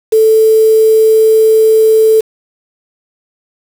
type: tone with quantisation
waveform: sine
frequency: 439.9 Hz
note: A4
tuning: in tune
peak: -4 dBFS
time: 0.12-2.21 s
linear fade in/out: 10 ms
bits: 4
effects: none